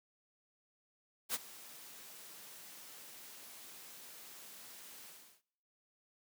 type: noise with ADSR envelope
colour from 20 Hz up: white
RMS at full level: -34 dBFS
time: 1.29-5.42 s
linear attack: 52 ms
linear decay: 32 ms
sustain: -19 dB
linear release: 370 ms
effects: noise-tail reverb RT60 0.9 s tail -26 dB re dry + high-pass 150 Hz 12 dB/octave